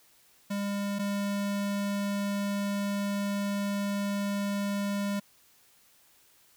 square tone pair in turn, 201.4 / 201.4 Hz, G3 / G3, +47 / +47 cents, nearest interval unison, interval 0 cents, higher neither, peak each -30 / -29 dBFS, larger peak second, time 0.5-0.99 / 0.99-5.2 s, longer second, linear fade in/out 10 ms, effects white hiss -62 dBFS RMS until 6.56 s

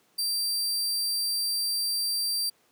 sawtooth tone, 4700 Hz, D8, 1 cent sharp, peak -23 dBFS, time 0.18-2.5 s, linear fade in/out 10 ms, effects pink hiss -65 dBFS RMS until 2.71 s + high-pass 200 Hz 12 dB/octave

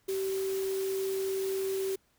sine tone in noise, 384.9 Hz, G4, 32 cents flat, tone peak -29 dBFS, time 0.08-1.96 s, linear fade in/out 10 ms, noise white, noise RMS -43 dBFS, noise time 0.08-1.96 s, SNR +11 dB, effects pink hiss -70 dBFS RMS until 2.18 s

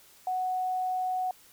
sine tone, 740 Hz, F#5, in tune, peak -27 dBFS, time 0.27-1.31 s, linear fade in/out 2 ms, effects white hiss -57 dBFS RMS until 1.52 s

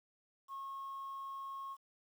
sine tone, 1088 Hz, C#6, 33 cents flat, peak -40 dBFS, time 0.48-1.77 s, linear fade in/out 50 ms, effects tanh soft clip ceiling -40 dBFS + 11-bit

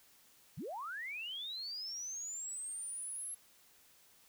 sine linear sweep, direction up, 99.2 to 11175 Hz, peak -40 dBFS, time 0.57-3.35 s, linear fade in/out 10 ms, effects white hiss -65 dBFS RMS until 4.28 s

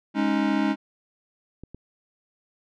square chord, Ab suspended fourth, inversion none, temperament equal with one note detuned, 207.7 / 276.2 / 311.1 Hz, Ab3 / Db4 / Eb4, 0 / -6 / 0 cents, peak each -26 dBFS, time 0.14-0.76 s, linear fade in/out 50 ms
clicks, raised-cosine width 3 ms, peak -27 dBFS, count 2, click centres 1.636 / 1.746 s
effects low-pass 3000 Hz 12 dB/octave

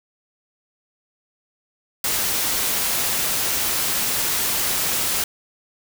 white noise, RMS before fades -22 dBFS, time 2.04-5.24 s, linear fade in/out 2 ms, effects none

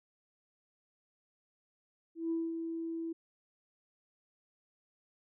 sine tone with ADSR envelope, 329.6 Hz, E4, in tune, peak -29 dBFS, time 2.15-3.13 s, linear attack 160 ms, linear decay 210 ms, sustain -6 dB, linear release 10 ms, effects tanh soft clip ceiling -26 dBFS

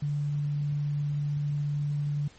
sine tone, 145.7 Hz, D3, 13 cents flat, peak -26 dBFS, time 0.02-2.28 s, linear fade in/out 5 ms, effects pink hiss -55 dBFS RMS until 2.38 s + MP3 32 kbps

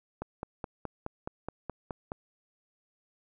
click train, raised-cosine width 1 ms, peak -21 dBFS, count 10, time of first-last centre 0.22-2.119 s, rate 4.74 Hz, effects none

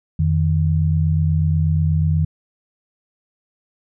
sine tone pair together, 87.31 / 155.56 Hz, F2 / D#3, 0 / 0 cents, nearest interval minor seventh, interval 1000 cents, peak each -17 dBFS, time 0.19-2.25 s, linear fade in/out 5 ms, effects none

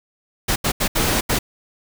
pink noise bursts at uneven times, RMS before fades -19 dBFS, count 5, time 0.48-0.56 / 0.64-0.72 / 0.8-0.88 / 0.95-1.21 / 1.29-1.39 s, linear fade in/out 10 ms, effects none

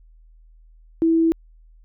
sine tone, 327.8 Hz, E4, 10 cents flat, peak -14 dBFS, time 1.02-1.32 s, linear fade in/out 0 ms, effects added 40 Hz sine -47 dBFS peak until 1.84 s

